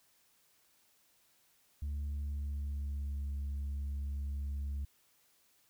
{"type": "tone with pitch glide", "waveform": "sine", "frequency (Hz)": [72.3, 70.24], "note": ["D2", "C#2"], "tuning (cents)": [-27, 23], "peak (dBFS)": -32, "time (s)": [1.82, 4.85], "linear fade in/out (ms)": 5, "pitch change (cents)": -50, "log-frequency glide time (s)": [1.99, 3.28], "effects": ["tanh soft clip ceiling -34 dBFS", "white hiss -70 dBFS RMS until 5.69 s"]}